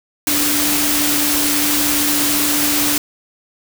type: tone in noise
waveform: sine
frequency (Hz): 293.7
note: D4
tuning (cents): 0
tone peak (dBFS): -21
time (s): 0.27-2.98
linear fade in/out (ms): 2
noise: white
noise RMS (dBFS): -17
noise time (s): 0.27-2.98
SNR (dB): -7
effects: none